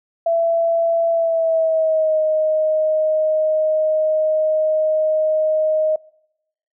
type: tone with pitch glide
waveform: sine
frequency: 668 to 623.3 Hz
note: E5 to D#5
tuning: +23 to +3 cents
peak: -14 dBFS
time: 0.26-5.96 s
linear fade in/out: 5 ms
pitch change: -120 cents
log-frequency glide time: 1.11-2.19 s
effects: noise-tail reverb RT60 0.8 s tail -24 dB re dry